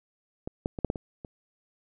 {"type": "clicks", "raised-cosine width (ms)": 2, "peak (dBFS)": [-20, -14, -21, -11, -13, -22, -26], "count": 7, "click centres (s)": [0.475, 0.659, 0.788, 0.847, 0.901, 0.958, 1.248], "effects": []}